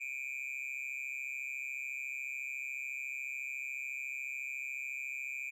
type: tone with amplitude modulation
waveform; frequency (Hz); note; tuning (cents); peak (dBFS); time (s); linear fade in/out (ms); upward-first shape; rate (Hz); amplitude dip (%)
triangle; 2400; D7; +37; -32; 0-5.51; 20; sine; 134; 95
effects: none